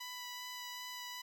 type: tone with vibrato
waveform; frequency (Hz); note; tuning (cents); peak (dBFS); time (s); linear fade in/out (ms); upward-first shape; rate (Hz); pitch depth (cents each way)
10% pulse; 990; B5; +4; -35; 0-1.22; 10; sine; 2.6; 10
effects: none